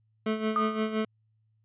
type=tone with tremolo; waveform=25% pulse; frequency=217.9 Hz; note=A3; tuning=17 cents flat; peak=-21 dBFS; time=0.26-1.05 s; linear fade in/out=5 ms; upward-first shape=sine; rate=5.8 Hz; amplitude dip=65%
type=tone with exponential decay; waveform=sine; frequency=1227 Hz; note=D#6; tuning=25 cents flat; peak=-21 dBFS; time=0.56-1 s; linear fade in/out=1 ms; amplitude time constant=95 ms
effects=added 109 Hz sine -66 dBFS peak until 1.64 s + resampled to 8000 Hz